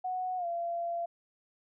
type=tone with pitch glide; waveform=sine; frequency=738 to 684.6 Hz; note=F#5 to F5; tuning=-5 to -35 cents; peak=-31 dBFS; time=0.04-1.06 s; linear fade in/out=10 ms; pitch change=-130 cents; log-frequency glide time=0.37-0.46 s; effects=none